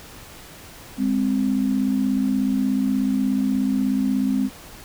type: tone pair together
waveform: sine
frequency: 204.2 / 260.8 Hz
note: G#3 / C4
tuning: -29 / -5 cents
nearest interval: major third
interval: 424 cents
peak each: -22 / -20 dBFS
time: 0.97-4.5 s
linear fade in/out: 50 ms
effects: pink hiss -42 dBFS RMS until 4.84 s